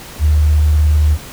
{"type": "tone with vibrato", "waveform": "sine", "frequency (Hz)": 75.7, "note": "D#2", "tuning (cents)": -47, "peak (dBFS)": -8, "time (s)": [0.19, 1.18], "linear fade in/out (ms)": 50, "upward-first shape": "sine", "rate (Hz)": 20, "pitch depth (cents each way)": 53, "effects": ["pink hiss -33 dBFS RMS until 1.32 s"]}